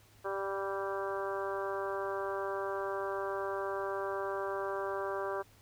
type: harmonic tone with a mistuned harmonic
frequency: 196 Hz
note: G3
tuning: in tune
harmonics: 2 / 3 / 4 / 5 / 6 / 7 / 8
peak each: -37 / -39 / -44 / -42 / -42 / -47 / -45 dBFS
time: 0.24-5.43 s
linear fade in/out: 20 ms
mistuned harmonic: 6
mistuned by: -16 cents
effects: added 103 Hz sine -62 dBFS peak until 5.61 s + pink hiss -63 dBFS RMS until 5.61 s